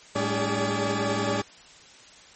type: tone cluster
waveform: 20% pulse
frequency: 109.2 / 199.8 / 287.7 / 409.9 / 571 Hz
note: A2 / G3 / D4 / G#4 / D5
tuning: -13 / +33 / -36 / -23 / -49 cents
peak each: -26 dBFS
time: 0.15-1.42 s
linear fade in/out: 10 ms
effects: white hiss -50 dBFS RMS until 2.35 s + MP3 32 kbps